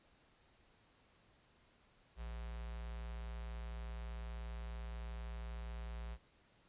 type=tone with notch filter; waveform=square; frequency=57.9 Hz; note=A#1; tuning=11 cents flat; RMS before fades=-45 dBFS; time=2.16-6.18 s; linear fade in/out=50 ms; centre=270 Hz; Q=0.8; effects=pink hiss -70 dBFS RMS until 6.68 s + resampled to 8000 Hz